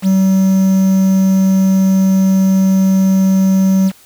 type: tone with quantisation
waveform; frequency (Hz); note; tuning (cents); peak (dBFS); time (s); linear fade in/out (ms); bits
triangle; 190.8; G3; -47; -6; 0.02-3.92; 50; 5
effects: white hiss -45 dBFS RMS until 4.05 s